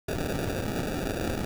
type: noise with sample-and-hold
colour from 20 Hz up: white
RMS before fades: -30 dBFS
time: 0.08-1.45 s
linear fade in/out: 5 ms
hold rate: 1050 Hz
effects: none